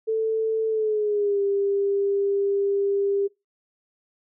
sine tone with pitch glide, 442.6 to 398.9 Hz, A4 to G4, +10 to +30 cents, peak -20 dBFS, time 0.07-3.28 s, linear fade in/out 20 ms, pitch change -180 cents, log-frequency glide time 0.68-1.41 s, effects noise-tail reverb RT60 0.2 s tail -22 dB re dry

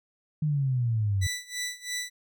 sine exponential sweep, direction down, 156.1 to 92 Hz, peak -23 dBFS, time 0.42-1.27 s, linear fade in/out 5 ms
15% pulse tone with tremolo, 1976 Hz, B6, in tune, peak -23 dBFS, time 1.21-2.1 s, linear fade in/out 20 ms, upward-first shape sine, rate 3 Hz, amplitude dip 90%
effects none

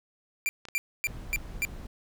45% pulse tone bursts, 2366 Hz, D7, 12 cents sharp, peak -25 dBFS, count 5, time 0.46-1.65 s, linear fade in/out 0 ms, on 30 ms, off 260 ms
clicks, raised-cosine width 0.2 ms, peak -25 dBFS, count 2, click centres 0.653 / 0.686 s
brown noise, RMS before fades -40 dBFS, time 1.06-1.87 s, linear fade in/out 5 ms
effects none

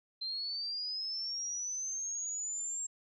sine linear sweep, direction up, 4100 to 7510 Hz, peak -35 dBFS, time 0.21-2.87 s, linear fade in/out 10 ms, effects none

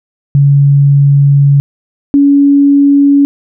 sine tone pair in turn, 141.1 / 282.2 Hz, C#3 / C#4, +31 / +31 cents, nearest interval octave, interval 1200 cents, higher second, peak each -3 dBFS, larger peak neither, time 0.35-1.6 / 2.14-3.25 s, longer first, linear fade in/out 0 ms, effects none

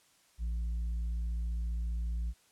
sine tone with tanh clipping, 57.2 Hz, A#1, 32 cents flat, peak -32 dBFS, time 0.38-2.34 s, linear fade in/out 50 ms, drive 3 dB, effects white hiss -66 dBFS RMS until 2.51 s + low-pass 10000 Hz 12 dB/octave

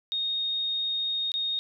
sine tone with dropouts, 3713 Hz, A#7, 8 cents flat, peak -26 dBFS, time 0.12-1.59 s, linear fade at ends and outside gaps 0 ms, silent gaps 1.318-1.34 s, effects none

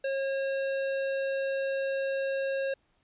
sine tone with hard clipping, 542 Hz, C#5, 39 cents flat, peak -30 dBFS, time 0.04-2.74 s, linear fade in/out 5 ms, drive 16 dB, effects pink hiss -71 dBFS RMS until 3.03 s + resampled to 8000 Hz

